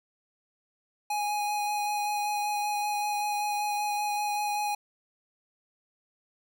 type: tone with vibrato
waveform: square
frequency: 830.6 Hz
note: G#5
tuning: in tune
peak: -28 dBFS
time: 1.1-4.75 s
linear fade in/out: 5 ms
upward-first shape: sine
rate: 5.2 Hz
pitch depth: 12 cents each way
effects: none